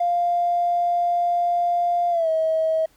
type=tone with pitch glide; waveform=triangle; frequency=698.5 to 640.5 Hz; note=F5 to E5; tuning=0 to -50 cents; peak=-14 dBFS; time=0-2.86 s; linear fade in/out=10 ms; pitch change=-150 cents; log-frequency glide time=2.1-2.29 s; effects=tanh soft clip ceiling -16 dBFS + pink hiss -59 dBFS RMS until 2.96 s